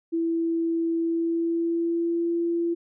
sine tone with pitch glide, 331.5 to 339.4 Hz, E4 to F4, +10 to -49 cents, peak -22 dBFS, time 0.12-2.75 s, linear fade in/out 20 ms, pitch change +41 cents, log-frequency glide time 0.98-2.33 s, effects none

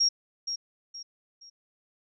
sine tone with echo, 5588 Hz, F8, in tune, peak -20 dBFS, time 0-0.09 s, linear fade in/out 10 ms, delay 470 ms, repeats 3, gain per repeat -9 dB, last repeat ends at 1.5 s, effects none

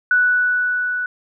sine tone with level ramp, 1480 Hz, F#6, in tune, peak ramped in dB -11 to -20 dBFS, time 0.11-1.06 s, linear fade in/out 2 ms, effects none

